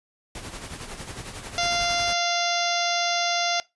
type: noise with tremolo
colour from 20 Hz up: pink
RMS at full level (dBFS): -35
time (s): 0.35-2.13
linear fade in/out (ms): 2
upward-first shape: sine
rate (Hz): 11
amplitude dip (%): 55
type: harmonic tone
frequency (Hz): 694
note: F5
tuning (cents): -11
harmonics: 1 / 2 / 3 / 4 / 5 / 6 / 7 / 8 / 9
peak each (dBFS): -26 / -31 / -31 / -33 / -30 / -34 / -32 / -33 / -34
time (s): 1.58-3.6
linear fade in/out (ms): 0
effects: noise-tail reverb RT60 0.2 s tail -21 dB re dry + resampled to 24000 Hz